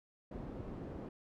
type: low-pass noise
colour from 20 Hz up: white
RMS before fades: -45 dBFS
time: 0.31-1.09 s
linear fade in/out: 5 ms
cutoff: 350 Hz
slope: 12 dB/octave
effects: none